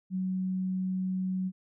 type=tone; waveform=sine; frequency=186.5 Hz; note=F#3; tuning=14 cents sharp; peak=-28 dBFS; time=0.1-1.52 s; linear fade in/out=50 ms; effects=none